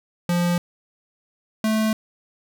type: tone pair in turn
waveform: square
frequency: 174.61 / 218.2 Hz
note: F3 / A3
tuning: 0 / -14 cents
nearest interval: major third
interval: 386 cents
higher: second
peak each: -19 dBFS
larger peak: neither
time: 0.29-0.58 / 1.64-1.93 s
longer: neither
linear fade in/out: 2 ms
effects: none